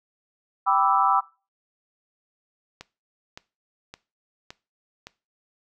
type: chord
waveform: sine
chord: E minor seventh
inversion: first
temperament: equal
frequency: 784 / 987.8 / 1174.7 / 1318.5 Hz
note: G5 / B5 / D6 / E6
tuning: 0 / 0 / 0 / 0 cents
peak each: -23 dBFS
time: 0.66-1.21 s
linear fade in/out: 20 ms
type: click train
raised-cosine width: 0.2 ms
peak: -21 dBFS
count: 5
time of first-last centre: 2.81-5.07 s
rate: 1.77 Hz
effects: noise-tail reverb RT60 0.3 s tail -19 dB re dry